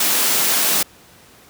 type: high-pass noise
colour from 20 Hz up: white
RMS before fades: -17 dBFS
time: 0-0.83 s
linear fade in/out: 5 ms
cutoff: 150 Hz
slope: 96 dB/octave
effects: pink hiss -47 dBFS RMS until 1.49 s + high-pass 80 Hz 12 dB/octave